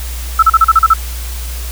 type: tone bursts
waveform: sine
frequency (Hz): 1318.5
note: E6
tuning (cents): 0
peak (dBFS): -3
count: 8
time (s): 0.39-0.937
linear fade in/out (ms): 5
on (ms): 36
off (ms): 37
effects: added 60 Hz sine -20 dBFS peak until 1.71 s + white hiss -29 dBFS RMS until 1.71 s